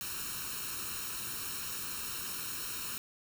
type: noise with comb filter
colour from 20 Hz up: white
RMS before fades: -39 dBFS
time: 0.01-2.98 s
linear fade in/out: 0 ms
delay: 0.73 ms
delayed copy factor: +0.8
effects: none